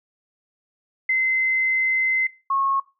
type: tone pair in turn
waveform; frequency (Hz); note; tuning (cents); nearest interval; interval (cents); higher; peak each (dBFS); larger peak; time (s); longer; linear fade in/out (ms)
sine; 2060 / 1091.2; C7 / C#6; -28 / -28; major seventh; 1100; first; -17 / -19; first; 1.09-2.27 / 2.5-2.8; first; 5
effects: noise-tail reverb RT60 0.3 s tail -19 dB re dry